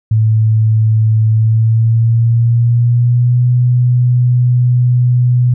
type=tone with pitch glide; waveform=sine; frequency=110 to 123.47 Hz; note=A2 to B2; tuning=0 to 0 cents; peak=-7 dBFS; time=0.11-5.54 s; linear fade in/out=5 ms; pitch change=+200 cents; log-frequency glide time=1.29-3.45 s; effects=none